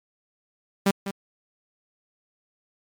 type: tone with echo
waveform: sawtooth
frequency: 197.3 Hz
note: G3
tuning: 11 cents sharp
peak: -13 dBFS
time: 0.86-0.91 s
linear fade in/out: 5 ms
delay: 200 ms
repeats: 1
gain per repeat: -11 dB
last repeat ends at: 1.11 s
effects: MP3 96 kbps